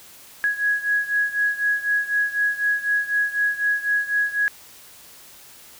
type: beating tone pair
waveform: sine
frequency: 1665 / 1669 Hz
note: G#6 / G#6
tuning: +4 / +8 cents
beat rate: 4 Hz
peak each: -21 / -24 dBFS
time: 0.44-4.48 s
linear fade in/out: 0 ms
effects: white hiss -46 dBFS RMS until 5.79 s